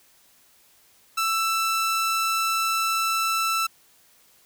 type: tone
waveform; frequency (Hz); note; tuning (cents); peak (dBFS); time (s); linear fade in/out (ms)
sawtooth; 1327; E6; +11; -18; 1.17-3.67; 10
effects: white hiss -58 dBFS RMS until 4.45 s